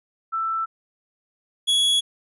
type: tone pair in turn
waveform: sine / 45% pulse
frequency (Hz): 1328 / 3359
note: E6 / G#7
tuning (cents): +12 / +19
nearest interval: octave + major third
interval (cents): 1607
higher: second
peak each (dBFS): -22 / -17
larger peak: second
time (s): 0.32-0.66 / 1.67-2.01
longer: neither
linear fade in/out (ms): 20
effects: resampled to 24000 Hz